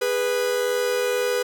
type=tone pair together; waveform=45% pulse; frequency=411.1 / 493.1 Hz; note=G#4 / B4; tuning=-18 / -3 cents; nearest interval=minor third; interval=315 cents; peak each=-26 / -22 dBFS; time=0.01-1.43 s; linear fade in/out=10 ms; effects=none